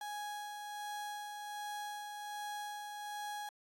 35% pulse tone with tremolo, 830.6 Hz, G#5, in tune, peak -38 dBFS, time 0.01-3.49 s, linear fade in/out 2 ms, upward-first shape sine, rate 1.3 Hz, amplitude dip 35%, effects AAC 64 kbps

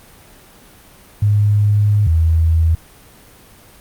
sine tone pair in turn, 103.83 / 81.33 Hz, G#2 / E2, 0 / -23 cents, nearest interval major third, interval 423 cents, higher first, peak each -10 dBFS, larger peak neither, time 1.22-2.07 / 2.07-2.75 s, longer first, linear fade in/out 5 ms, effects pink hiss -44 dBFS RMS until 3.8 s + Opus 32 kbps

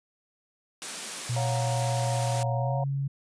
white high-pass noise, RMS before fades -35 dBFS, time 0.82-2.43 s, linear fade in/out 0 ms, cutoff 150 Hz, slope 96 dB/octave
sine tone with pitch glide, 121 to 138.19 Hz, B2 to C#3, -35 to -5 cents, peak -26 dBFS, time 1.29-3.08 s, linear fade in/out 10 ms, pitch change +230 cents, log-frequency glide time 2.55-2.85 s
sine chord, Gb major seventh, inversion second, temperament equal, 554.4 / 698.5 / 740 / 932.3 Hz, Db5 / F5 / Gb5 / Bb5, 0 / 0 / 0 / 0 cents, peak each -33 / -34 / -37 / -36 dBFS, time 1.36-2.84 s, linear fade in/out 5 ms
effects resampled to 22050 Hz

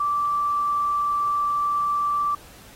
sine tone, 1167 Hz, D6, 11 cents flat, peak -20 dBFS, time 0-2.35 s, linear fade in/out 5 ms, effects pink hiss -48 dBFS RMS until 2.75 s + AAC 48 kbps

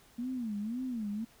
sine tone with vibrato, 230 Hz, A#3, 23 cents flat, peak -33 dBFS, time 0.18-1.25 s, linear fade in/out 10 ms, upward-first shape sine, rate 1.9 Hz, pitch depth 210 cents each way, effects pink hiss -61 dBFS RMS until 1.4 s

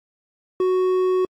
triangle tone with hard clipping, 370 Hz, F#4, in tune, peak -18 dBFS, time 0.6-1.25 s, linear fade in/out 2 ms, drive 9 dB, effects AAC 64 kbps

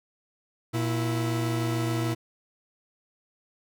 40% pulse tone pair together, 118.84 / 329.6 Hz, A#2 / E4, +34 / 0 cents, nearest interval octave + tritone, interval 1766 cents, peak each -26 / -29 dBFS, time 0.73-2.15 s, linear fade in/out 20 ms, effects none

